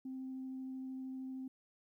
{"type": "tone with vibrato", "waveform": "sine", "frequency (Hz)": 261.6, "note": "C4", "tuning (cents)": 0, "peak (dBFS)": -40, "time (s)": [0.05, 1.48], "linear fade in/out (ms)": 5, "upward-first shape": "triangle", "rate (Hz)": 13, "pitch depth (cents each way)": 8, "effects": ["tanh soft clip ceiling -37 dBFS", "13-bit"]}